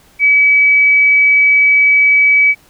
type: tone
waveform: sine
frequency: 2284 Hz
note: D7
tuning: 49 cents flat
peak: -6 dBFS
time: 0.19-2.55 s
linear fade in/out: 50 ms
effects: pink hiss -48 dBFS RMS until 2.69 s